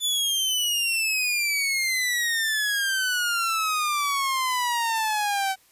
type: exponential sweep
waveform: sawtooth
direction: down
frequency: 3500 to 760 Hz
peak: -19 dBFS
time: 0-5.56 s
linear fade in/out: 50 ms
effects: white hiss -59 dBFS RMS until 5.71 s + resampled to 32000 Hz